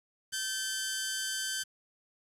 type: tone pair together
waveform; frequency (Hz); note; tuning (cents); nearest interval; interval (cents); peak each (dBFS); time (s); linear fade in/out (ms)
10% pulse; 1547 / 1737.5; G6 / A6; -23 / -22; major second; 201; -24 / -33; 0.32-1.64; 20
effects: resampled to 32000 Hz + 9-bit